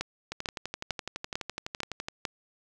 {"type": "two click trains", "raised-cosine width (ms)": 0.2, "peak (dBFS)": [-17, -13], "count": [22, 6], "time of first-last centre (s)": [[0.32, 2.085], [0.01, 2.252]], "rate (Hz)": [11.9, 2.23], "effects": []}